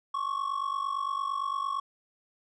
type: ring-modulated tone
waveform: triangle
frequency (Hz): 1108.7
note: C#6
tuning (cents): 0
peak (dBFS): -24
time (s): 0.14-1.8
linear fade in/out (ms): 2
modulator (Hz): 24.4
effects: resampled to 24000 Hz